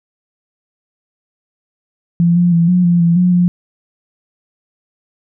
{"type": "tone with pitch steps", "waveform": "sine", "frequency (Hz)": [171, 175.3, 168.5, 179.8, 173.3, 169.4, 179.7, 176.9], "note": ["F3", "F3", "E3", "F#3", "F3", "E3", "F3", "F3"], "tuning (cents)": [-36, 7, 38, -49, -13, 48, 50, 23], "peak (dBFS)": -8, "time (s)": [2.2, 3.48], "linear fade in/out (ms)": 0, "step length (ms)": 160, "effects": []}